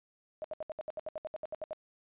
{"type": "tone bursts", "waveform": "sine", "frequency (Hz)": 622.3, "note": "D#5", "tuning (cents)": 0, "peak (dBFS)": -35, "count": 15, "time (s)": [0.42, 1.731], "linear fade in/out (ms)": 0, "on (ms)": 23, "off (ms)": 69, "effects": ["resampled to 8000 Hz"]}